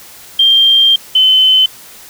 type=tone pair in turn; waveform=sine; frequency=3179 / 3052 Hz; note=G7 / G7; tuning=+24 / -47 cents; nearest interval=minor second; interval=71 cents; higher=first; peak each=-5 dBFS; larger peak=neither; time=0.39-0.96 / 1.15-1.66 s; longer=first; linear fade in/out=5 ms; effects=white hiss -36 dBFS RMS until 2.09 s